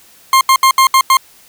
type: tone bursts at uneven times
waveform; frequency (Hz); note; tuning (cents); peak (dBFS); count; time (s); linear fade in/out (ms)
40% pulse; 1061; C6; +24; -5; 6; 0.33-0.41 / 0.49-0.56 / 0.63-0.71 / 0.78-0.87 / 0.94-1.01 / 1.1-1.17; 2
effects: white hiss -45 dBFS RMS until 1.48 s